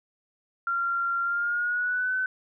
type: tone with pitch glide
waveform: sine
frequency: 1381 to 1514.7 Hz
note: F6 to F#6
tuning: -20 to +40 cents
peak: -24 dBFS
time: 0.67-2.26 s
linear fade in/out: 2 ms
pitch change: +160 cents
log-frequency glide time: 1.23-2.15 s
effects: none